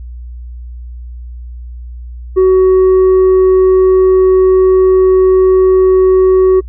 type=tone with tanh clipping; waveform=sine; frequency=374.9 Hz; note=F#4; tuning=23 cents sharp; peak=-5 dBFS; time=2.36-6.61 s; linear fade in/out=20 ms; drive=3 dB; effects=noise-tail reverb RT60 0.1 s tail -25 dB re dry + added 60 Hz sine -24 dBFS peak until 6.68 s